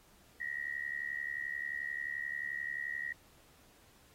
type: tone with amplitude modulation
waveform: sine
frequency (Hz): 1902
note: A#6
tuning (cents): +34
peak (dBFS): -32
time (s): 0.4-3.13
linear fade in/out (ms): 10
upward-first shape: sine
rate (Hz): 71.4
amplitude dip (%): 90
effects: pink hiss -64 dBFS RMS until 4.14 s + AAC 48 kbps